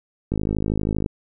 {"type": "click train", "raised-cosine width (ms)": 3, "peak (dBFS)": -10, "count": 40, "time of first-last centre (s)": [0.32, 1.061], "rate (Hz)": 52.6, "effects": []}